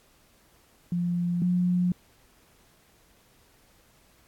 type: tone pair in turn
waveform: sine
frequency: 174.61 / 178.69 Hz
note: F3 / F3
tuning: 0 / +40 cents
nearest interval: unison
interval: 40 cents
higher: second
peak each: -24 / -21 dBFS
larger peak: second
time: 0.92-1.42 / 1.42-1.92 s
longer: neither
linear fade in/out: 2 ms
effects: pink hiss -61 dBFS RMS until 4.27 s + AAC 64 kbps